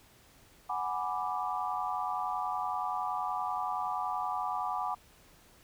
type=chord; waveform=sine; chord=G# half-diminished seventh; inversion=third; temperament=equal; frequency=740 / 830.6 / 987.8 / 1174.7 Hz; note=F#5 / G#5 / B5 / D6; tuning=0 / 0 / 0 / 0 cents; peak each=-36 / -37 / -37 / -36 dBFS; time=0.69-4.95 s; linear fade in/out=10 ms; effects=pink hiss -60 dBFS RMS until 5.63 s